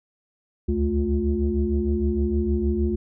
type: tone cluster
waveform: sine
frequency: 69.2 / 75.7 / 216.2 / 354.1 Hz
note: C#2 / D#2 / A3 / F4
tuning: -2 / -47 / -30 / +24 cents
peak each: -25 dBFS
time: 0.68-2.96 s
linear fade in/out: 10 ms
effects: tanh soft clip ceiling -10 dBFS